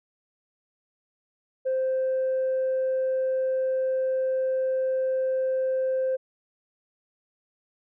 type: tone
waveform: sine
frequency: 522 Hz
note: C5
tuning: 4 cents flat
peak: -21 dBFS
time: 1.65-6.17 s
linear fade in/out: 20 ms
effects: tanh soft clip ceiling -20 dBFS